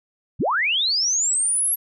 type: linear sweep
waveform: sine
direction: up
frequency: 51.91 to 11520 Hz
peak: -18 dBFS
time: 0.39-1.76 s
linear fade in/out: 20 ms
effects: none